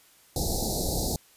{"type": "band-stop noise", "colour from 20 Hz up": "pink", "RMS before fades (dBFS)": -28, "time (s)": [0.36, 1.16], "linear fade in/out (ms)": 2, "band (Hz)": [840, 3900], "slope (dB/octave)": 96, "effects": ["white hiss -58 dBFS RMS until 1.36 s", "resampled to 32000 Hz"]}